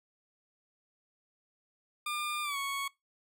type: tone with pitch glide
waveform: 20% pulse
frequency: 1202 to 1108.6 Hz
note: D6 to C#6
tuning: +40 to 0 cents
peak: -28 dBFS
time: 2.06-2.88 s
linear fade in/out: 5 ms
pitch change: -140 cents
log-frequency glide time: 2.43-2.57 s
effects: noise-tail reverb RT60 0.2 s tail -23 dB re dry